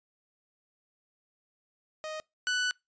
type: tone pair in turn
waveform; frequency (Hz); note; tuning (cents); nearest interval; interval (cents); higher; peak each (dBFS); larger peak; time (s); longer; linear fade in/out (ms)
sawtooth; 622.3 / 1488.7; D#5 / F#6; 0 / +10; octave + minor third; 1510; second; -32 / -23; second; 2.04-2.2 / 2.47-2.71; second; 0
effects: noise-tail reverb RT60 0.2 s tail -25 dB re dry + resampled to 16000 Hz